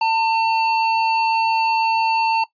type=tone; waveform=square; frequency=899 Hz; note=A5; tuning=37 cents sharp; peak=-16 dBFS; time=0.01-2.44 s; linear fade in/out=5 ms; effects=noise-tail reverb RT60 0.1 s tail -17 dB re dry + resampled to 11025 Hz